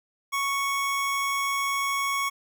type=tone; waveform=25% pulse; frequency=1108.7 Hz; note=C#6; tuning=in tune; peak=-21 dBFS; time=0.32-2.3 s; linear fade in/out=20 ms; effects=none